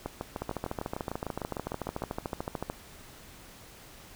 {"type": "two click trains", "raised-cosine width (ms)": 1, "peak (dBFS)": [-18, -19], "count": [32, 14], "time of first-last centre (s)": [[0.42, 2.699], [0.06, 2.021]], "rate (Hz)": [13.6, 6.63], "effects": ["pink hiss -51 dBFS RMS until 4.15 s"]}